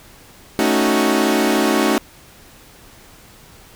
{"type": "chord", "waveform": "sawtooth", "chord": "D# half-diminished seventh", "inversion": "second", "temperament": "equal", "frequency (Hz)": [220, 277.2, 311.1, 370], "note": ["A3", "C#4", "D#4", "F#4"], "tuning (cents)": [0, 0, 0, 0], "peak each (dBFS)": -16, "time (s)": [0.59, 1.98], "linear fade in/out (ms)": 0, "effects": ["pink hiss -45 dBFS RMS until 3.75 s"]}